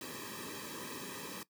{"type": "noise with comb filter", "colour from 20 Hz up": "pink", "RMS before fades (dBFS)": -44, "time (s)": [0.01, 1.43], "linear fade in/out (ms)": 2, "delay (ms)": 1.4, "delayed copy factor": -0.95, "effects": ["noise-tail reverb RT60 0.1 s tail -18 dB re dry", "high-pass 150 Hz 12 dB/octave"]}